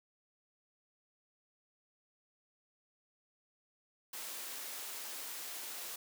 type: high-pass noise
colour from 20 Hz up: white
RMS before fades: -44 dBFS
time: 4.13-5.96 s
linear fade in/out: 5 ms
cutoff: 330 Hz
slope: 12 dB/octave
effects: none